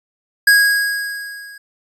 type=tone with level ramp; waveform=square; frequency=1647 Hz; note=G#6; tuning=15 cents flat; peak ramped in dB=-7 to -36 dBFS; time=0.47-1.58 s; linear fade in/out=5 ms; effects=resampled to 32000 Hz